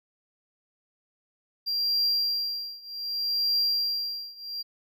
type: tone with tremolo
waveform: triangle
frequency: 4752 Hz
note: D8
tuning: 20 cents sharp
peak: -20 dBFS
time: 1.66-4.63 s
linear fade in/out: 20 ms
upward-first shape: triangle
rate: 0.65 Hz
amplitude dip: 95%
effects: none